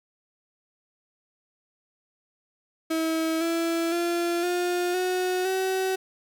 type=tone with pitch steps; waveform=35% pulse; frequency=322.6 / 333 / 343.8 / 354.9 / 366.3 / 378.1 Hz; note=E4 / E4 / F4 / F4 / F#4 / F#4; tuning=-37 / +18 / -27 / +28 / -17 / +38 cents; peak=-22 dBFS; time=2.9-5.96 s; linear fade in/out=10 ms; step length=510 ms; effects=none